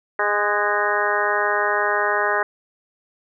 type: harmonic tone with a mistuned harmonic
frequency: 206.3 Hz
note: G#3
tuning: 11 cents flat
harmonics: 2 / 3 / 4 / 5 / 6 / 7 / 8 / 9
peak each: -26 / -26 / -26 / -26 / -26 / -26 / -26 / -26 dBFS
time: 0.19-2.43 s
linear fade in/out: 2 ms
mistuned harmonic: 7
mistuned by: +48 cents
effects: none